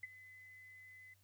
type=tone with ADSR envelope; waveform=sine; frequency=2023 Hz; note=B6; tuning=41 cents sharp; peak=-40 dBFS; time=0.03-1.14 s; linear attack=5 ms; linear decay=26 ms; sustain=-15 dB; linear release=7 ms; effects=added 97 Hz sine -70 dBFS peak until 1.23 s + white hiss -75 dBFS RMS until 1.23 s